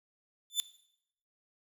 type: tone with exponential growth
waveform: sawtooth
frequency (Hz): 3520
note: A7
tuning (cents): 0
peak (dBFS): -20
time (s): 0.5-0.6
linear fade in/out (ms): 0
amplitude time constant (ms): 21
effects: noise-tail reverb RT60 0.7 s tail -17 dB re dry